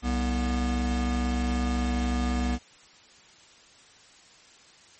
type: tone pair together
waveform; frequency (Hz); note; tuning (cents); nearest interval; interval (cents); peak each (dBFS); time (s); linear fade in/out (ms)
square; 63.8 / 242.8; C2 / B3; -43 / -29; octave + major seventh; 2314; -27 / -29; 0.02-2.59; 50
effects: white hiss -54 dBFS RMS until 4.99 s + MP3 32 kbps